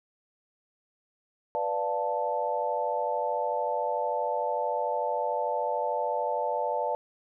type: chord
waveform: sine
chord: B half-diminished seventh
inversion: none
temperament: equal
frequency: 493.9 / 587.3 / 698.5 / 880 Hz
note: B4 / D5 / F5 / A5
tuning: 0 / 0 / 0 / 0 cents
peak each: -33 / -31 / -34 / -30 dBFS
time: 1.55-6.95 s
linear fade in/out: 0 ms
effects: none